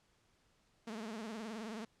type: tone with vibrato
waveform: sawtooth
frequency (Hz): 220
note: A3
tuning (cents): 0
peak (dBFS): -38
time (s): 0.87-1.85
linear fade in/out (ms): 5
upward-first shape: triangle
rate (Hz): 19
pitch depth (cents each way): 130
effects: pink hiss -73 dBFS RMS until 2 s + low-pass 8000 Hz 12 dB/octave